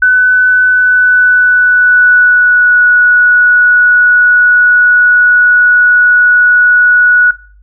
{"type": "tone with pitch glide", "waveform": "sine", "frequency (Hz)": [1501, 1466.7], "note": ["F#6", "F#6"], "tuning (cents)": [24, -16], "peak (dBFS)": -3, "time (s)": [0.02, 7.31], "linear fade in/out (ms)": 5, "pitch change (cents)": -40, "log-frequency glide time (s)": [0.62, 2.84], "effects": ["noise-tail reverb RT60 0.4 s tail -18 dB re dry", "added 50 Hz sine -38 dBFS peak until 7.62 s"]}